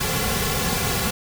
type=noise with comb filter; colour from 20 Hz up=pink; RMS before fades=-23 dBFS; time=0-1.11 s; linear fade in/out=10 ms; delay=3.2 ms; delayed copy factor=-1; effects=none